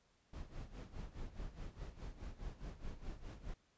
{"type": "noise with tremolo", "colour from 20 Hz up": "brown", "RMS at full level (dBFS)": -45, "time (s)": [0.33, 3.54], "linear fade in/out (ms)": 5, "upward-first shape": "sine", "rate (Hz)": 4.8, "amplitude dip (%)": 80, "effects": ["pink hiss -75 dBFS RMS until 3.77 s", "resampled to 16000 Hz"]}